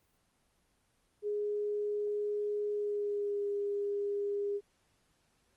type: tone with pitch glide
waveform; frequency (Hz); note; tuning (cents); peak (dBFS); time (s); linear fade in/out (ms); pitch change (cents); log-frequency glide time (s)
sine; 415.3 to 406; G#4 to G#4; 0 to -39; -31; 1.22-4.61; 50; -39; 2.72-3.47
effects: pink hiss -73 dBFS RMS until 5.56 s + Opus 24 kbps